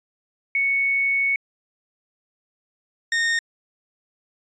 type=tone pair in turn; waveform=sine / 40% pulse; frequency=2217 / 1841.7 Hz; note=C#7 / A#6; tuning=0 / -21 cents; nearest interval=minor third; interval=321 cents; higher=first; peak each=-18 dBFS; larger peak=neither; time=0.55-1.36 / 3.12-3.39 s; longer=first; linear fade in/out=2 ms; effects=resampled to 16000 Hz